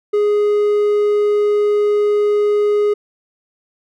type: tone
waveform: triangle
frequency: 415.3 Hz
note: G#4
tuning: in tune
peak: -10 dBFS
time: 0.13-2.94 s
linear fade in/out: 10 ms
effects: none